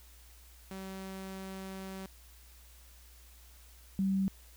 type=tone pair in turn; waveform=sawtooth / sine; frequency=191.1 / 192.87 Hz; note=G3 / G3; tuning=-44 / -28 cents; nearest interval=unison; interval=16 cents; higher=second; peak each=-37 / -27 dBFS; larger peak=second; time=0.71-2.06 / 3.99-4.28 s; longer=first; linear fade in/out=0 ms; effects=added 60 Hz sine -55 dBFS peak until 4.56 s + white hiss -60 dBFS RMS until 4.56 s